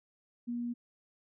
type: tone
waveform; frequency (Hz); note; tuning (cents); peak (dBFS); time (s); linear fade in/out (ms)
sine; 239.3; A#3; +46; -33; 0.47-0.74; 20
effects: none